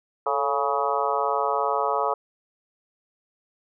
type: harmonic tone with a mistuned harmonic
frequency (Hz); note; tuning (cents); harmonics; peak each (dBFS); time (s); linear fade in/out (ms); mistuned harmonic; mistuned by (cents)
140; C#3; +18; 3 / 4 / 5 / 6 / 7 / 8 / 9; -29 / -29 / -29 / -29 / -29 / -29 / -29; 0.26-2.14; 5; 3; +70
effects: none